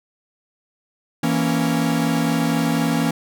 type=chord; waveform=45% pulse; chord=A# diminished; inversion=second; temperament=equal; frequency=164.81 / 233.1 / 277.2 Hz; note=E3 / A#3 / C#4; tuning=0 / 0 / 0 cents; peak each=-22 dBFS; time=1.23-3.11 s; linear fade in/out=5 ms; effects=none